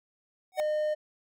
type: tone with exponential growth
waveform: square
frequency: 746 Hz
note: F#5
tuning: 14 cents sharp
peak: -28 dBFS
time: 0.52-0.6 s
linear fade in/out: 0 ms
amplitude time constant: 17 ms
type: tone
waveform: triangle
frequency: 609 Hz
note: D#5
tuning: 37 cents flat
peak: -24 dBFS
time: 0.57-0.95 s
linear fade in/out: 20 ms
effects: none